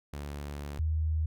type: tone pair in turn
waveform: sawtooth / sine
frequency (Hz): 72.2 / 78.75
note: D2 / D#2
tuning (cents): -29 / +21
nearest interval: major second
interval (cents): 150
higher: second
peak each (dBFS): -33 / -26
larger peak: second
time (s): 0.13-0.79 / 0.79-1.26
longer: first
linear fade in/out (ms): 5
effects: none